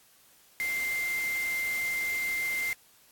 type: tone in noise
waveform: sine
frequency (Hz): 2093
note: C7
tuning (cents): 0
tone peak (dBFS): -28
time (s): 0.6-2.73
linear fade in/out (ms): 0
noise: white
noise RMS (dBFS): -40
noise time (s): 0.6-2.73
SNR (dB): +9
effects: white hiss -60 dBFS RMS until 3.11 s + AAC 64 kbps